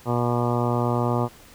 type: harmonic tone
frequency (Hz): 120.6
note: B2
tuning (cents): -41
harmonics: 1 / 2 / 3 / 4 / 5 / 6 / 7 / 8 / 9 / 10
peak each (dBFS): -24 / -27 / -29 / -30 / -31 / -32 / -32 / -33 / -34 / -34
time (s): 0.05-1.29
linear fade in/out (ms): 50
effects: pink hiss -49 dBFS RMS until 1.54 s